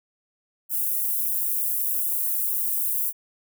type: high-pass noise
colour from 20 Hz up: white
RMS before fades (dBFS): -25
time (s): 0.69-3.13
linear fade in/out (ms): 50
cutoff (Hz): 11000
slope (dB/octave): 24
effects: none